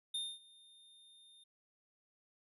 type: tone with ADSR envelope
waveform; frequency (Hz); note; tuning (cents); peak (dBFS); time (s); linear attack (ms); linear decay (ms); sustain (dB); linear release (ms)
square; 3637; A#7; -43; -36; 0.14-1.44; 7; 240; -24; 8
effects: resampled to 32000 Hz